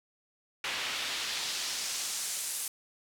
pink noise with band-pass filter sweep, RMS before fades -35 dBFS, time 0.64-2.68 s, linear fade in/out 2 ms, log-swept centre 2500 to 10000 Hz, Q 1.1, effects none

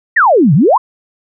sine exponential two-way sweep, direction down then up, 1975.5 to 130 to 1124 Hz, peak -5 dBFS, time 0.16-0.78 s, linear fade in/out 10 ms, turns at 0.54 s, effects none

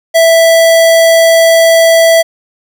square tone, 659.3 Hz, E5, in tune, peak -4 dBFS, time 0.14-2.23 s, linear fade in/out 20 ms, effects none

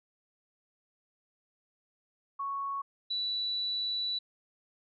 sine tone pair in turn, 1108.7 / 3951 Hz, C#6 / B7, 0 / 0 cents, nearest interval octave + minor seventh, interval 2200 cents, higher second, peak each -32 / -30 dBFS, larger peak second, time 2.39-2.82 / 3.1-4.19 s, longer second, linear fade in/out 10 ms, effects none

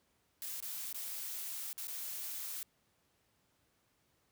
blue noise with dropouts, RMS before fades -42 dBFS, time 0.42-2.63 s, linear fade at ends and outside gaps 0 ms, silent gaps 0.603-0.625 / 0.927-0.945 / 1.729-1.779 / 1.871-1.881 s, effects pink hiss -75 dBFS RMS until 4.31 s + high-pass 60 Hz 12 dB/octave

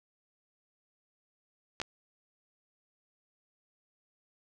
clicks, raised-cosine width 0.2 ms, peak -17 dBFS, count 2, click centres 1.801 / 1.816 s, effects none

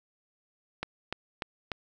click train, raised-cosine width 0.3 ms, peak -16 dBFS, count 4, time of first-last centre 0.83-1.718 s, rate 3.38 Hz, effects none

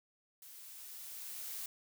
blue noise with level ramp, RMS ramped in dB -54 to -42 dBFS, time 0.42-1.66 s, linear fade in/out 2 ms, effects none

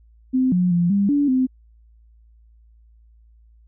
sine tone with pitch steps, 258.1 / 179.9 / 173.4 / 200.1 / 287.1 / 258.2 Hz, C4 / F#3 / F3 / G3 / D4 / C4, -23 / -48 / -12 / +36 / -39 / -23 cents, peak -15 dBFS, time 0.33-1.47 s, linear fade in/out 20 ms, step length 190 ms, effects added 56 Hz sine -49 dBFS peak until 3.67 s

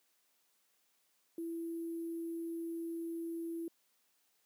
sine tone with sample-and-hold, 332.9 Hz, E4, 17 cents sharp, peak -37 dBFS, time 1.38-3.68 s, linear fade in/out 2 ms, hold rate 11025 Hz, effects white hiss -75 dBFS RMS until 4.45 s + high-pass 200 Hz 12 dB/octave

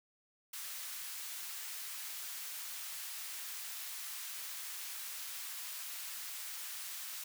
white high-pass noise, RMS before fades -44 dBFS, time 0.53-7.24 s, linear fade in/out 5 ms, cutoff 1200 Hz, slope 12 dB/octave, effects none

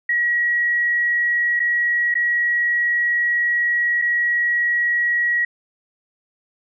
sine tone with dropouts, 1912 Hz, A#6, 43 cents sharp, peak -16 dBFS, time 0.09-5.45 s, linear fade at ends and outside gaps 5 ms, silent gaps 1.595-1.6 / 2.142-2.152 / 4.017-4.02 s, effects none

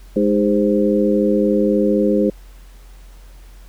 harmonic tone with a mistuned harmonic, 103.83 Hz, G#2, in tune, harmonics 2 / 3 / 4 / 5, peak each -17 / -19 / -19 / -19 dBFS, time 0.16-2.3 s, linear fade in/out 5 ms, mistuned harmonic 4, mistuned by -44 cents, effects added 44 Hz sine -38 dBFS peak until 3.68 s + pink hiss -51 dBFS RMS until 3.68 s

